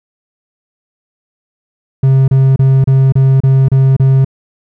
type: tone bursts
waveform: triangle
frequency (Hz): 133.7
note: C3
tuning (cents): +38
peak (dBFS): -3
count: 8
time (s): 2.03-4.247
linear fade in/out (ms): 5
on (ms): 250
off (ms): 31
effects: none